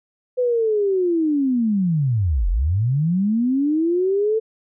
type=linear two-way sweep; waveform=sine; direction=down then up; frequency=507 to 39.58 to 448.9 Hz; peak=-16 dBFS; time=0.37-4.4 s; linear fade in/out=20 ms; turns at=2.49 s; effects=none